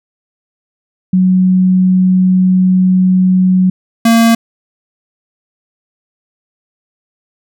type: tone pair in turn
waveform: sine / square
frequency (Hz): 185 / 229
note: F#3 / A#3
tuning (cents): 0 / -31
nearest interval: major third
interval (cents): 369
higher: second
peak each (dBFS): -6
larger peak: neither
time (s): 1.13-3.7 / 4.05-4.35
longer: first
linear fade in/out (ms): 5
effects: none